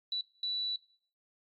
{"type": "tone bursts at uneven times", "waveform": "sine", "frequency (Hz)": 3951, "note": "B7", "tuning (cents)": 0, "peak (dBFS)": -31, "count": 2, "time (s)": [[0.12, 0.21], [0.43, 0.76]], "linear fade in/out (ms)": 2, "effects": ["noise-tail reverb RT60 0.5 s tail -19 dB re dry", "AAC 64 kbps"]}